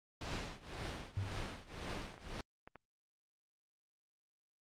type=noise with tremolo; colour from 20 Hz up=pink; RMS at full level=-40 dBFS; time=0.21-2.41 s; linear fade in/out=2 ms; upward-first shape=triangle; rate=1.9 Hz; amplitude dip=90%
type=tone with exponential decay; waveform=sine; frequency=98 Hz; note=G2; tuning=in tune; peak=-32 dBFS; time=1.17-1.62 s; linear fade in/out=0 ms; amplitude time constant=96 ms
type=clicks; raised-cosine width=0.5 ms; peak=-36 dBFS; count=4; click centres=2.141 / 2.179 / 2.675 / 2.757 s
effects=low-pass 5000 Hz 12 dB/octave + Opus 48 kbps